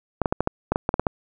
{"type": "clicks", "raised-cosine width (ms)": 1, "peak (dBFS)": -6, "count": 11, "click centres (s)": [0.217, 0.258, 0.325, 0.406, 0.474, 0.72, 0.759, 0.891, 0.941, 0.996, 1.068], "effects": []}